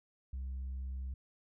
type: tone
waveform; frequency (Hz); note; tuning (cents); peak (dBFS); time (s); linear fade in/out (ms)
sine; 65.41; C2; 0; -35; 0.33-1.14; 5
effects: tanh soft clip ceiling -36 dBFS